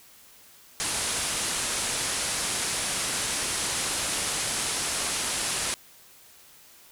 white low-pass noise, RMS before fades -29 dBFS, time 0.8-5.74 s, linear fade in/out 0 ms, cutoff 11000 Hz, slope 96 dB/octave, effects white hiss -53 dBFS RMS until 6.91 s

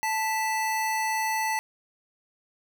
square tone pair together, 879 / 1973.3 Hz, A5 / B6, -2 / -2 cents, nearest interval octave + major second, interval 1400 cents, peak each -27 / -31 dBFS, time 0.03-1.59 s, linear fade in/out 0 ms, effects none

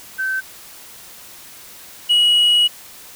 sine tone pair in turn, 1542 / 2911 Hz, G6 / F#7, -29 / -29 cents, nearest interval major seventh, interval 1100 cents, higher second, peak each -18 / -8 dBFS, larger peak second, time 0.18-0.41 / 2.09-2.68 s, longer second, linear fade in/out 20 ms, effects tanh soft clip ceiling -10 dBFS + white hiss -40 dBFS RMS until 3.15 s

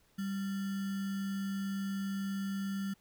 sine tone with sample-and-hold, 196 Hz, G3, in tune, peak -33 dBFS, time 0.18-2.94 s, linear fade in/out 10 ms, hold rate 1575 Hz, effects pink hiss -69 dBFS RMS until 3 s

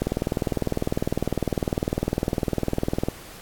click train, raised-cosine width 2 ms, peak -9 dBFS, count 62, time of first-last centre 0.02-3.085 s, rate 19.9 Hz, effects pink hiss -43 dBFS RMS until 3.41 s + AAC 64 kbps

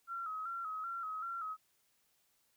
sine tone with vibrato, 1318.5 Hz, E6, in tune, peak -38 dBFS, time 0.07-1.57 s, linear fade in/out 50 ms, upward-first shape square, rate 2.6 Hz, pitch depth 62 cents each way, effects white hiss -75 dBFS RMS until 2.56 s

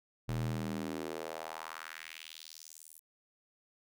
square tone with high-pass filter sweep, 40.01 Hz, D#1, 49 cents sharp, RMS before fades -41 dBFS, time 0.28-3 s, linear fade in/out 10 ms, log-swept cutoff 88 to 11000 Hz, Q 2.2, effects none

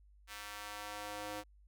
square tone with high-pass filter sweep, 103.83 Hz, G#2, in tune, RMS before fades -45 dBFS, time 0.27-1.44 s, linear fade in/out 50 ms, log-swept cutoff 1600 to 430 Hz, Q 0.97, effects added 50 Hz sine -60 dBFS peak until 1.67 s

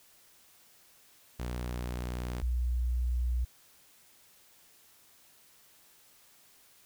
sawtooth / sine tone pair in turn, 60.9 / 60.9 Hz, B1 / B1, -24 / -24 cents, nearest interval unison, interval 0 cents, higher neither, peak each -30 / -27 dBFS, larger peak second, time 1.39-2.42 / 2.42-3.45 s, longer neither, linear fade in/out 10 ms, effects white hiss -61 dBFS RMS until 6.85 s

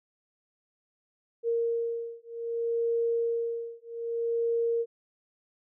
sine beating tone pair, 464.3 / 464.93 Hz, A#4 / A#4, -7 / -5 cents, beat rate 0.63 Hz, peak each -30 dBFS, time 1.43-4.86 s, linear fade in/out 50 ms, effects none

